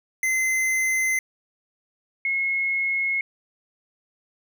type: tone pair in turn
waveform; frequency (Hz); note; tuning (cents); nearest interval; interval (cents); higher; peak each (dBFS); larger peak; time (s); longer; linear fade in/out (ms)
square / sine; 2060 / 2170; C7 / C#7; -28 / -37; minor second; 91; second; -21; neither; 0.23-1.19 / 2.25-3.21; neither; 2
effects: none